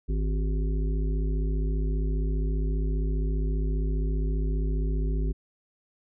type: harmonic tone with a mistuned harmonic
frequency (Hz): 51.91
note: G#1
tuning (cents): 0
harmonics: 1 / 3 / 5 / 7 / 8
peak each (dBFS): -24 / -34 / -38 / -41 / -42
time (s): 0.08-5.33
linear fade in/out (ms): 20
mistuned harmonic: 8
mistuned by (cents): -72
effects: none